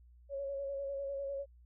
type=tone with vibrato; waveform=sine; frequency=554.4 Hz; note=C#5; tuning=in tune; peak=-36 dBFS; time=0.29-1.46 s; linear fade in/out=50 ms; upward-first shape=square; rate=10 Hz; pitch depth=22 cents each way; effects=added 60 Hz sine -57 dBFS peak until 1.65 s